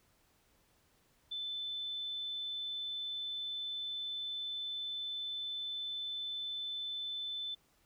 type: tone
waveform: sine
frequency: 3520 Hz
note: A7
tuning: in tune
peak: -37 dBFS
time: 1.31-7.55 s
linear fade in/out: 10 ms
effects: pink hiss -71 dBFS RMS until 7.85 s